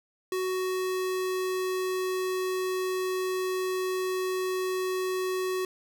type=tone; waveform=square; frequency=371.8 Hz; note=F#4; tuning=8 cents sharp; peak=-28 dBFS; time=0.32-5.65 s; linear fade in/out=2 ms; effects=none